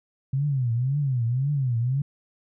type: tone with vibrato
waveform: sine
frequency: 130 Hz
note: C3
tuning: 11 cents flat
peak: -21 dBFS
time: 0.33-2.02 s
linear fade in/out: 5 ms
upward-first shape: triangle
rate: 1.9 Hz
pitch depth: 240 cents each way
effects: none